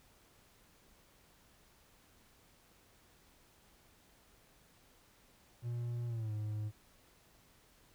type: tone with pitch glide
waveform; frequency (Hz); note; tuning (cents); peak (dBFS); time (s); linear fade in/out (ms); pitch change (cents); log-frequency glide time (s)
triangle; 119.5 to 106.46; A#2 to G#2; +43 to +43; -34; 5.62-6.72; 50; -200; 6.07-6.32
effects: pink hiss -66 dBFS RMS until 7.94 s